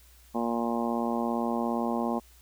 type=harmonic tone; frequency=117.4 Hz; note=A#2; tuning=13 cents sharp; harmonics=2 / 3 / 4 / 5 / 6 / 7 / 8 / 9; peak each=-29 / -35 / -37 / -36 / -37 / -35 / -40 / -38 dBFS; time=0.34-2.2 s; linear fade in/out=20 ms; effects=added 60 Hz sine -55 dBFS peak until 2.41 s + white hiss -59 dBFS RMS until 2.41 s